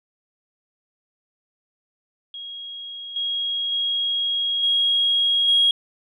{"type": "tone with level steps", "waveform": "sine", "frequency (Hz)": 3287, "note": "G#7", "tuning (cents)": -19, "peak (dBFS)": [-32, -22, -20, -16, -13], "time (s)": [2.34, 5.71], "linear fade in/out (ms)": 2, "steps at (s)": [3.16, 3.72, 4.63, 5.48], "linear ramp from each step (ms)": 2, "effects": ["tanh soft clip ceiling -9 dBFS"]}